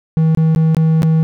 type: tone with dropouts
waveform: triangle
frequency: 160 Hz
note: D#3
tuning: 49 cents sharp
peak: -7 dBFS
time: 0.17-1.23 s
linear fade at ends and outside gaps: 0 ms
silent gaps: 0.349-0.373 / 0.549-0.561 / 0.747-0.768 / 1.021-1.031 s
effects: none